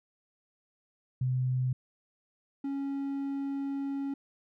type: tone pair in turn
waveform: sine / triangle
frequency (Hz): 127.8 / 276.8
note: C3 / C#4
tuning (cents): -40 / -2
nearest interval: octave + minor second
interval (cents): 1338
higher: second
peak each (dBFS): -26 / -29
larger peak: first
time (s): 1.21-1.73 / 2.64-4.14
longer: second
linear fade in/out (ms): 5
effects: none